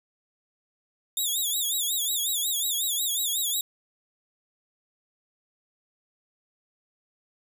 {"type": "tone with vibrato", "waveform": "10% pulse", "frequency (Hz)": 3574, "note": "A7", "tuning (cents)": 26, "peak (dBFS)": -18, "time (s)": [1.17, 3.61], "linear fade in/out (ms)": 2, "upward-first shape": "sine", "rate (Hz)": 5.5, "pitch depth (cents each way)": 140, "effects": []}